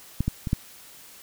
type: clicks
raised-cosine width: 5 ms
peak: -11 / -11 / -16 / -9 dBFS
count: 4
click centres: 0.206 / 0.28 / 0.472 / 0.531 s
effects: white hiss -48 dBFS RMS until 1.22 s